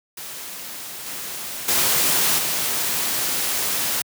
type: noise with level steps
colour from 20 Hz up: white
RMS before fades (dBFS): -34 / -31 / -19 / -23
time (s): 0.17-4.02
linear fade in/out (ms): 5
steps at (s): 1.06 / 1.68 / 2.38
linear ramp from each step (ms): 5
effects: high-pass 100 Hz 12 dB/octave

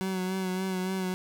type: tone with vibrato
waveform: 30% pulse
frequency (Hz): 187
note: F#3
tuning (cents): +19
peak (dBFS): -26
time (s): 0.01-1.14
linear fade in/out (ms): 0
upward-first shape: sine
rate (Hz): 3.5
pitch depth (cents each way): 31
effects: none

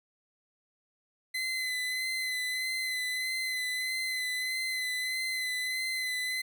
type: tone with vibrato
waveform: 30% pulse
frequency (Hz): 2032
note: B6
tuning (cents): +49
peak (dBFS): -28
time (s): 1.34-6.42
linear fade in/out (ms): 10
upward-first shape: sine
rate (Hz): 1.6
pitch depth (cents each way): 24
effects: none

